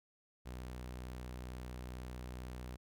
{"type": "tone", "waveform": "sawtooth", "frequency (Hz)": 62.2, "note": "B1", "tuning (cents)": 13, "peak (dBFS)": -40, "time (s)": [0.45, 2.77], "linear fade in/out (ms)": 20, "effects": []}